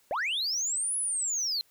sine linear two-way sweep, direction up then down, 507 to 10440 to 4062 Hz, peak -25 dBFS, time 0.11-1.61 s, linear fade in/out 0 ms, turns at 0.97 s, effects tanh soft clip ceiling -26 dBFS + white hiss -65 dBFS RMS until 1.7 s

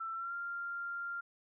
sine tone with pitch glide, 1335 to 1391.7 Hz, E6 to F6, +22 to -6 cents, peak -37 dBFS, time 0-1.21 s, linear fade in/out 10 ms, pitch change +72 cents, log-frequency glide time 0.13-0.34 s, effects none

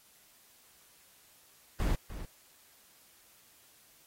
brown noise with echo, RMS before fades -29 dBFS, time 1.8-1.95 s, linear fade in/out 0 ms, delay 300 ms, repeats 1, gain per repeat -12 dB, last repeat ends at 2.25 s, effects white hiss -62 dBFS RMS until 4.06 s + AAC 48 kbps

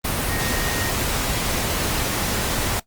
sine tone in noise, 1864.7 Hz, A#6, in tune, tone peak -31 dBFS, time 0.29-0.91 s, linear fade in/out 10 ms, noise pink, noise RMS -23 dBFS, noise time 0.04-2.8 s, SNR -11 dB, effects noise-tail reverb RT60 0.1 s tail -18 dB re dry + Opus 32 kbps

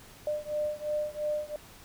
sine beating tone pair, 599 / 601.9 Hz, D5 / D5, +34 / +42 cents, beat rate 2.9 Hz, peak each -32 / -33 dBFS, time 0.27-1.56 s, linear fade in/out 2 ms, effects pink hiss -52 dBFS RMS until 1.84 s

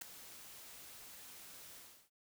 white noise with ADSR envelope, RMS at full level -40 dBFS, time 0.01-2.1 s, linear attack 10 ms, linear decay 3 ms, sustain -14 dB, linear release 350 ms, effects none

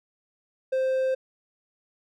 triangle tone, 523.3 Hz, C5, in tune, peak -20 dBFS, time 0.72-1.15 s, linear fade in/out 10 ms, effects none

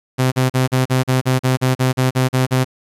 sawtooth tone bursts, 129.1 Hz, C3, 23 cents flat, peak -9 dBFS, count 14, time 0.18-2.647 s, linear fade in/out 20 ms, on 140 ms, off 39 ms, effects resampled to 32000 Hz + 8-bit

